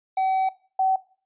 triangle / sine tone pair in turn, 761 / 761 Hz, F#5 / F#5, +48 / +48 cents, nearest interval unison, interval 0 cents, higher neither, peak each -18 dBFS, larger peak neither, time 0.17-0.49 / 0.79-0.96 s, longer first, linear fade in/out 5 ms, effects noise-tail reverb RT60 0.4 s tail -19 dB re dry + resampled to 8000 Hz

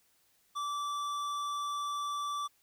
sine tone with tanh clipping, 1162 Hz, D6, 19 cents flat, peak -35 dBFS, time 0.55-2.48 s, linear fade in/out 20 ms, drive 15 dB, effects white hiss -70 dBFS RMS until 2.62 s

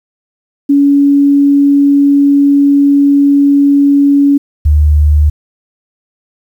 sine tone pair in turn, 282.5 / 74.82 Hz, C#4 / D2, +33 / +33 cents, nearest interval octave + major seventh, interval 2300 cents, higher first, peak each -4 dBFS, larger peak neither, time 0.69-4.38 / 4.65-5.3 s, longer first, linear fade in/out 10 ms, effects 7-bit

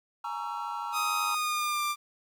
triangle chord, A# half-diminished seventh, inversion third, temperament just, 839.1 / 932.3 / 1118.8 / 1342.6 Hz, G#5 / A#5 / C#6 / E6, +18 / 0 / +16 / +31 cents, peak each -37 / -34 / -39 / -36 dBFS, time 0.24-1.35 s, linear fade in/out 5 ms
sawtooth tone with pitch glide, 1252 to 1186.5 Hz, D#6 to D6, +10 to +17 cents, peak -24 dBFS, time 0.92-1.96 s, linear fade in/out 50 ms, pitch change -93 cents, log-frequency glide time 1.23-1.83 s
effects 10-bit

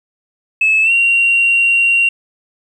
sine tone with pitch glide, 2600 to 2755 Hz, E7 to F7, -24 to -24 cents, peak -8 dBFS, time 0.61-2.09 s, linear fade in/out 5 ms, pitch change +100 cents, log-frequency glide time 0.82-0.92 s, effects tanh soft clip ceiling -5 dBFS + 8-bit

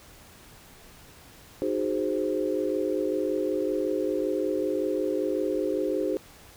sine chord, Ab dominant seventh, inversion second, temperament equal with one note detuned, 308.1 / 370 / 415.3 / 523.3 Hz, Eb4 / Gb4 / Ab4 / C5, -17 / 0 / 0 / 0 cents, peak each -30 dBFS, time 1.62-6.17 s, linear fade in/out 0 ms, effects pink hiss -51 dBFS RMS until 6.56 s

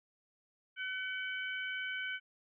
harmonic tone, 757 Hz, F#5, 39 cents sharp, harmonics 2 / 3 / 4, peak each -38 / -42 / -44 dBFS, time 0.76-2.2 s, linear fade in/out 50 ms, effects none

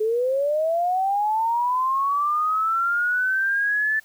sine linear sweep, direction up, 422.7 to 1760 Hz, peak -19 dBFS, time 0-4 s, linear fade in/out 10 ms, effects white hiss -55 dBFS RMS until 4.04 s

